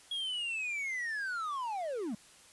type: linear sweep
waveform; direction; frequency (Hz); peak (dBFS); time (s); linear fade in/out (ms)
triangle; down; 3323 to 191.9; -32; 0.11-2.15; 5
effects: white hiss -58 dBFS RMS until 2.52 s + resampled to 24000 Hz